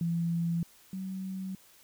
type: tone pair in turn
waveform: sine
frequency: 168.7 / 189.47 Hz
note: E3 / F#3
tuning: +40 / +41 cents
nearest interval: major second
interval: 201 cents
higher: second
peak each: -27 / -34 dBFS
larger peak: first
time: 0.01-0.63 / 0.93-1.55 s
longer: neither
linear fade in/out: 2 ms
effects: white hiss -59 dBFS RMS until 1.83 s